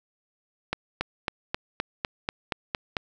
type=accelerating click train; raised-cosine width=0.3 ms; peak=-10 dBFS; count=10; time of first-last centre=0.73-2.968 s; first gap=280 ms; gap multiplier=0.97; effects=none